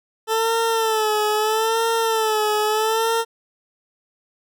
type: tone with vibrato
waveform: 20% pulse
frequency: 440 Hz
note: A4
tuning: in tune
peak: -13 dBFS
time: 0.27-3.25 s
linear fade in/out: 50 ms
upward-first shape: sine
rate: 0.77 Hz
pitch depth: 66 cents each way
effects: none